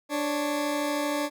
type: tone pair together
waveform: 20% pulse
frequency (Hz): 293.7 / 554.4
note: D4 / C#5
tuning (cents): 0 / 0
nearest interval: major seventh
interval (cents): 1100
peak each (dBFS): -22 / -28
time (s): 0.09-1.3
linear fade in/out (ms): 50
effects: none